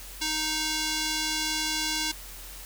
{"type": "tone with band-pass filter", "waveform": "square", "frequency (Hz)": 311.1, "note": "D#4", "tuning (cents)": 0, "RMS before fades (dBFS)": -29, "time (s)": [0.21, 2.12], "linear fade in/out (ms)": 10, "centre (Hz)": 5100, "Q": 1.1, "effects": ["added 44 Hz sine -44 dBFS peak until 2.65 s", "white hiss -44 dBFS RMS until 2.65 s"]}